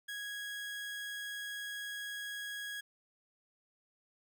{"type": "tone", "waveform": "30% pulse", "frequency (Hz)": 1656, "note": "G#6", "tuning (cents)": -5, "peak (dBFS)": -37, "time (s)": [0.08, 2.81], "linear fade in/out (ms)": 10, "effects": []}